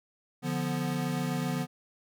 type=chord; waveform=square; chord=B diminished; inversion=first; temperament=equal; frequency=146.83 / 174.61 / 246.9 Hz; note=D3 / F3 / B3; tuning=0 / 0 / 0 cents; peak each=-34 dBFS; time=0.42-1.67 s; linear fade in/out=50 ms; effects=none